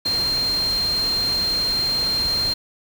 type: tone in noise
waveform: sine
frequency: 4186 Hz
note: C8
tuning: in tune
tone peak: -19 dBFS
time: 0.05-2.54 s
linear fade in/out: 10 ms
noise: pink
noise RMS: -31 dBFS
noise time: 0.05-2.54 s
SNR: +9 dB
effects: none